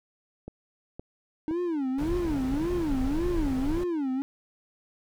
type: click train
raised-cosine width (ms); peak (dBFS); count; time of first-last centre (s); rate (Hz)
2; -25; 5; 0.48-2.542; 1.94
type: tone with vibrato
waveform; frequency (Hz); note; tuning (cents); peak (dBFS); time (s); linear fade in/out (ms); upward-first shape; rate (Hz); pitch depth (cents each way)
triangle; 303.4; D#4; -44; -24; 1.48-4.22; 0; sine; 1.8; 280
type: noise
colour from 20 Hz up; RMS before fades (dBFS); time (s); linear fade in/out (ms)
brown; -32; 1.98-3.84; 5
effects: none